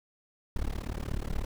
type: noise with amplitude modulation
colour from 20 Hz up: brown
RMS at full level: -29 dBFS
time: 0.56-1.45 s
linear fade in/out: 2 ms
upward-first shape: sine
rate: 36.5 Hz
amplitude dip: 100%
effects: none